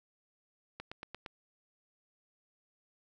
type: click train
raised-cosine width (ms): 0.3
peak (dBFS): -26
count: 5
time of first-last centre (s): 0.8-1.262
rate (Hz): 8.66
effects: none